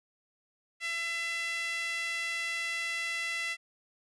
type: tone with high-pass filter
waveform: sawtooth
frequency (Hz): 672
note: E5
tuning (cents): +33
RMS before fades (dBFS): -34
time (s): 0.8-3.57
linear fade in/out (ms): 50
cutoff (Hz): 2200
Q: 4.4
effects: resampled to 24000 Hz